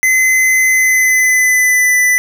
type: tone with pitch glide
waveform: square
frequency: 2043 to 1992.9 Hz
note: C7 to B6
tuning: -42 to +15 cents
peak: -9 dBFS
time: 0.03-2.18 s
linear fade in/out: 0 ms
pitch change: -43 cents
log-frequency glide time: 0.69-1.96 s
effects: none